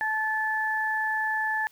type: tone pair together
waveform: sine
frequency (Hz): 870 / 1740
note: A5 / A6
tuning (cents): -20 / -20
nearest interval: octave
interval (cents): 1200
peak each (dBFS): -29 / -26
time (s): 0.01-1.67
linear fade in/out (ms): 0
effects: white hiss -59 dBFS RMS until 1.71 s